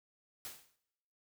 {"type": "noise with exponential decay", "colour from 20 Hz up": "white", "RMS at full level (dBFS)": -42, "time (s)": [0.45, 0.76], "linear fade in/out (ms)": 0, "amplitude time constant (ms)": 67, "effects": ["noise-tail reverb RT60 0.9 s tail -21 dB re dry"]}